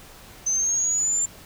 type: linear sweep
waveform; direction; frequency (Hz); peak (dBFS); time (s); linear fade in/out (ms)
sine; up; 6130 to 7280; -20; 0.46-1.26; 10
effects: pink hiss -46 dBFS RMS until 1.45 s